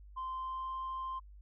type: tone with pitch glide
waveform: sine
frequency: 1040 to 1047.8 Hz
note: C6 to C6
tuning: -11 to +2 cents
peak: -35 dBFS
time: 0.16-1.2 s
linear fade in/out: 20 ms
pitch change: +13 cents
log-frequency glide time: 0.35-0.75 s
effects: tanh soft clip ceiling -34 dBFS + added 50 Hz sine -51 dBFS peak until 1.41 s